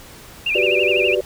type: tone with vibrato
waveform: sine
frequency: 2591 Hz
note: E7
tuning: 30 cents flat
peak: -17 dBFS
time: 0.46-1.15 s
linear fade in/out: 5 ms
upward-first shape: sine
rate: 12 Hz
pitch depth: 150 cents each way
type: chord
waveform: sine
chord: G major seventh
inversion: third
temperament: equal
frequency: 370 / 392 / 493.9 / 587.3 Hz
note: F#4 / G4 / B4 / D5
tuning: 0 / 0 / 0 / 0 cents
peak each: -22 dBFS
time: 0.55-1.21 s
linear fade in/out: 5 ms
effects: pink hiss -41 dBFS RMS until 1.25 s